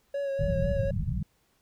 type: tone with vibrato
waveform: triangle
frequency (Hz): 555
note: C#5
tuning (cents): +2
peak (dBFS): -26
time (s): 0.14-0.91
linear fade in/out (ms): 5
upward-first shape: sine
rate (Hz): 4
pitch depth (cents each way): 30
type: low-pass noise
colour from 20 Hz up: white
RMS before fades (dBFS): -29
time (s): 0.39-1.23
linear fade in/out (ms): 5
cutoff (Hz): 190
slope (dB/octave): 96
effects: pink hiss -69 dBFS RMS until 1.61 s